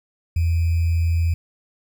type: tone with sample-and-hold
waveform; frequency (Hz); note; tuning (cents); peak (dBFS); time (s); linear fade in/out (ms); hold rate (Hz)
sine; 83.5; E2; +23; -16; 0.36-1.34; 5; 2450
effects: none

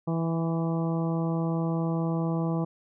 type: harmonic tone with a mistuned harmonic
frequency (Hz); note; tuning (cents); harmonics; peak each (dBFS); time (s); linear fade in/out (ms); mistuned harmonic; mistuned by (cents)
164.7; E3; -1; 1 / 2 / 3 / 4 / 5 / 6 / 7; -26 / -32 / -36 / -38 / -40 / -42 / -43; 0.07-2.65; 10; 6; +27
effects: none

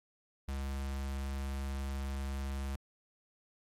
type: tone with notch filter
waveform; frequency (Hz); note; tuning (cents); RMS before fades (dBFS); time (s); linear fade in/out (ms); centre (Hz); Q
square; 68.2; C#2; -28; -37; 0.48-2.76; 5; 410; 1.9
effects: MP3 64 kbps

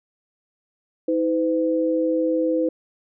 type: tone pair together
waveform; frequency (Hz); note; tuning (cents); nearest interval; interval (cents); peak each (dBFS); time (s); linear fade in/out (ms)
sine; 320.1 / 507; D#4 / B4; +49 / +45; minor sixth; 796; -21; 1.08-2.69; 5
effects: none

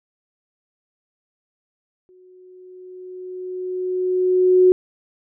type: tone with exponential growth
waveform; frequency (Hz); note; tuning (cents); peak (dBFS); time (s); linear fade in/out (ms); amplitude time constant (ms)
sine; 367.3; F#4; -13; -8; 2.09-4.72; 0; 570
effects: none

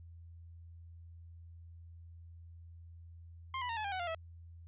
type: tone with pitch steps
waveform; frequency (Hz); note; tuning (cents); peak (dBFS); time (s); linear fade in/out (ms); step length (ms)
sawtooth; 1057 / 986.2 / 920.2 / 858.6 / 801.1 / 747.4 / 697.4 / 650.7; C6 / B5 / A#5 / A5 / G5 / F#5 / F5 / E5; +17 / -3 / -23 / -43 / +37 / +17 / -3 / -23; -32; 3.54-4.148; 2; 76
effects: added 84 Hz sine -50 dBFS peak until 4.67 s + resampled to 8000 Hz

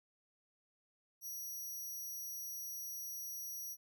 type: tone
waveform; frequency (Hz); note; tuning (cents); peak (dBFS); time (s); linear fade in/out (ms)
10% pulse; 5790; F#8; -38; -37; 1.21-3.77; 50
effects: none

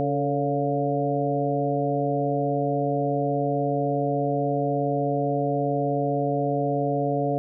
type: harmonic tone with a mistuned harmonic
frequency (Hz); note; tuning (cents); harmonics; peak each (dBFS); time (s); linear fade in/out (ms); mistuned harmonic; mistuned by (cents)
141.1; C#3; +31; 1 / 2 / 3 / 4 / 5; -28 / -28 / -28 / -28 / -28; 0-7.38; 0; 3; +66
effects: none

